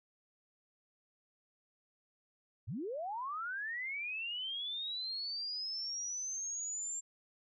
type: linear sweep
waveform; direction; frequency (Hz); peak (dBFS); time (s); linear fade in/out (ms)
sine; up; 78.9 to 7410; -37; 2.67-7.01; 20
effects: none